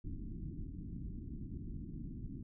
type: low-pass noise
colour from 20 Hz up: pink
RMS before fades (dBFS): -44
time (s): 0.04-2.43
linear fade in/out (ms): 5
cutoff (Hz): 310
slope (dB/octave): 48
effects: none